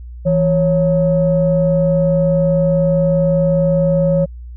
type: tone pair together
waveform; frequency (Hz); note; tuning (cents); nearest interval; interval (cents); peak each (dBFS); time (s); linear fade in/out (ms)
sine; 164.81 / 551.8; E3 / C#5; 0 / -8; octave + major sixth; 2092; -13; 0.25-4.26; 20
effects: tanh soft clip ceiling -4 dBFS + added 60 Hz sine -29 dBFS peak until 4.56 s